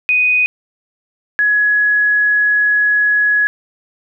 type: tone pair in turn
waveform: sine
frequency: 2491 / 1681.4 Hz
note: D#7 / G#6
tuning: +1 / +21 cents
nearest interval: perfect fifth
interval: 680 cents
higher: first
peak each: -10 dBFS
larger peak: neither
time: 0.09-0.46 / 1.39-3.47 s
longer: second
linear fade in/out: 0 ms
effects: none